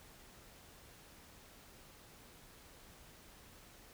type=silence; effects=pink hiss -59 dBFS RMS until 3.93 s